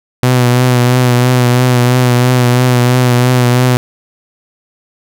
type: tone with vibrato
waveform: sawtooth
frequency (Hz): 124.4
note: B2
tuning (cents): +13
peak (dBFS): -3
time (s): 0.23-3.77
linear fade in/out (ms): 0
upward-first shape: triangle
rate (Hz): 3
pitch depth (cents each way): 40
effects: none